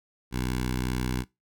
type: tone with notch filter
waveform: 10% pulse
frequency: 62.6 Hz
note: B1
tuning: 24 cents sharp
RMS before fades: -29 dBFS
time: 0.31-1.25 s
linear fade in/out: 50 ms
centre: 600 Hz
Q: 1
effects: noise-tail reverb RT60 0.2 s tail -21 dB re dry